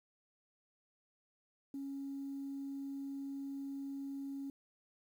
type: tone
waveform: sine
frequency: 275.8 Hz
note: C#4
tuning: 9 cents flat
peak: -39 dBFS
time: 1.74-4.5 s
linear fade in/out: 2 ms
effects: tanh soft clip ceiling -36 dBFS + 11-bit